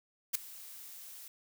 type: noise with ADSR envelope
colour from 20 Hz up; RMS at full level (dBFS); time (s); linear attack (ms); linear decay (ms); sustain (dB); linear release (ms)
blue; -27; 0.33-1.28; 21; 5; -22; 3
effects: none